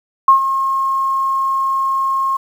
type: tone with ADSR envelope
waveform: sine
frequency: 1076 Hz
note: C6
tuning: 48 cents sharp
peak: -3 dBFS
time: 0.28-2.37 s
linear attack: 4 ms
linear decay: 110 ms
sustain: -11 dB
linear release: 7 ms
effects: 7-bit